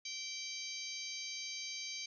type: harmonic tone with a mistuned harmonic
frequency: 784 Hz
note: G5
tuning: in tune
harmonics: 3 / 4 / 5 / 6 / 7 / 8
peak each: -47 / -50 / -49 / -46 / -52 / -47 dBFS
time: 0.05-2.06 s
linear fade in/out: 5 ms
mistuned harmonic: 3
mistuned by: -25 cents
effects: none